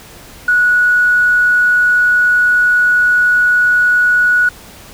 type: tone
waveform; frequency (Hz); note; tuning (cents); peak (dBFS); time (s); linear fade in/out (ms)
triangle; 1465; F#6; -18; -4; 0.48-4.49; 5
effects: tanh soft clip ceiling -6 dBFS + pink hiss -37 dBFS RMS until 4.93 s